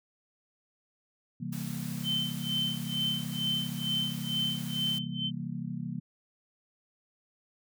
sine chord, C dominant seventh, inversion none, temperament just, 130.81 / 163.52 / 196.22 / 235.5 Hz, C3 / E3 / G3 / Bb3, 0 / -14 / +2 / +18 cents, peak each -40 / -37 / -40 / -39 dBFS, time 1.4-6 s, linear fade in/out 10 ms
white high-pass noise, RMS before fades -45 dBFS, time 1.52-4.99 s, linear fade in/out 10 ms, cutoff 160 Hz, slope 48 dB/octave
sine tone with tremolo, 3082 Hz, G7, 30 cents flat, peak -27 dBFS, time 2.03-5.31 s, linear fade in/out 50 ms, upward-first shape sine, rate 2.2 Hz, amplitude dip 95%
effects none

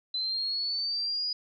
sine linear sweep, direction up, 4036 to 4936 Hz, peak -28 dBFS, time 0.14-1.33 s, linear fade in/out 5 ms, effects none

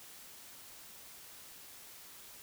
silence, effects white hiss -53 dBFS RMS until 2.42 s

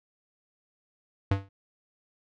square tone with exponential decay, 98 Hz, G2, in tune, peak -19 dBFS, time 1.31-1.49 s, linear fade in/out 5 ms, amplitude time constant 37 ms, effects low-pass 3000 Hz 12 dB/octave

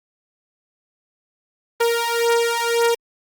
sawtooth beating tone pair, 466.2 / 468.1 Hz, A#4 / A#4, 0 / +7 cents, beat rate 1.9 Hz, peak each -16 dBFS, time 1.8-2.95 s, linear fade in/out 10 ms, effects Opus 24 kbps

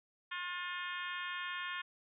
harmonic tone with a mistuned harmonic, 357.1 Hz, F4, 39 cents sharp, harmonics 3 / 4 / 5 / 6 / 7 / 8 / 9 / 10, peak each -44 / -45 / -43 / -50 / -48 / -51 / -48 / -54 dBFS, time 0.31-1.82 s, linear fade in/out 10 ms, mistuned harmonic 5, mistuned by -16 cents, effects none

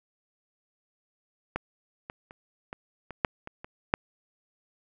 clicks, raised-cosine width 0.5 ms, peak -14 / -22 / -30 / -22 / -24 / -7 / -24 / -25 / -6 dBFS, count 9, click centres 1.56 / 2.099 / 2.309 / 2.729 / 3.107 / 3.248 / 3.474 / 3.645 / 3.939 s, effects none

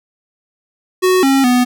square tone with pitch steps, 369.8 / 270.9 / 247.7 Hz, F#4 / C#4 / B3, -1 / -40 / +5 cents, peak -10 dBFS, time 1.02-1.65 s, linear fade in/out 20 ms, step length 210 ms, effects none

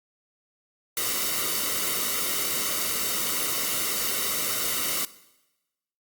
white noise with comb filter, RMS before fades -27 dBFS, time 0.97-5.05 s, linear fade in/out 2 ms, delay 1.2 ms, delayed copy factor -0.65, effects noise-tail reverb RT60 1.0 s tail -18 dB re dry + Opus 48 kbps

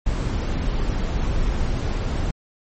brown noise, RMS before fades -22 dBFS, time 0.06-2.31 s, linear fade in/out 5 ms, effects MP3 32 kbps

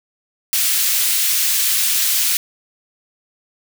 white high-pass noise, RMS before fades -17 dBFS, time 0.53-2.37 s, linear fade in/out 0 ms, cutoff 2300 Hz, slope 12 dB/octave, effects none

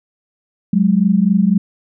sine tone pair together, 185 / 208.9 Hz, F#3 / G#3, 0 / +10 cents, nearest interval major second, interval 210 cents, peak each -13 dBFS, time 0.73-1.58 s, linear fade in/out 5 ms, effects none

